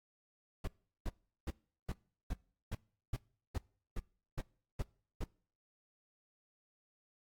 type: noise bursts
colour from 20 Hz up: brown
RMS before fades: -36 dBFS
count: 12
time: 0.64-5.24 s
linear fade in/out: 5 ms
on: 35 ms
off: 380 ms
effects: noise-tail reverb RT60 0.5 s tail -24 dB re dry + AAC 64 kbps